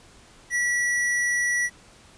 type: tone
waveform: square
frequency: 1943 Hz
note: B6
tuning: 29 cents flat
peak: -22 dBFS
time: 0.5-1.7 s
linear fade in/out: 50 ms
effects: pink hiss -52 dBFS RMS until 2.17 s + resampled to 22050 Hz